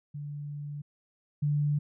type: tone pair in turn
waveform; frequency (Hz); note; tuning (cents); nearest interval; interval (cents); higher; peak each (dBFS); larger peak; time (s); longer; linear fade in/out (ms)
sine; 145.8 / 146.73; D3 / D3; -12 / -1; unison; 11; second; -35 / -24; second; 0.14-0.82 / 1.42-1.79; first; 10
effects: none